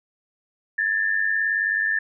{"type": "tone pair together", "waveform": "sine", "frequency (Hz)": [1683, 1781.9], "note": ["G#6", "A6"], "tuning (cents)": [23, 21], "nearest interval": "minor second", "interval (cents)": 98, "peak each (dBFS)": [-25, -21], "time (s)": [0.78, 1.99], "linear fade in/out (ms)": 5, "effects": []}